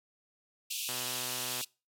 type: band-pass noise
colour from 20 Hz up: pink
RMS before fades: -37 dBFS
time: 0.7-1.65 s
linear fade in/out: 10 ms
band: 2500 to 16000 Hz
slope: 96 dB/octave
type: click train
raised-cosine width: 0.5 ms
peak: -27 dBFS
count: 91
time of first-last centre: 0.89-1.61 s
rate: 125 Hz
effects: noise-tail reverb RT60 0.3 s tail -24 dB re dry + high-pass 80 Hz 12 dB/octave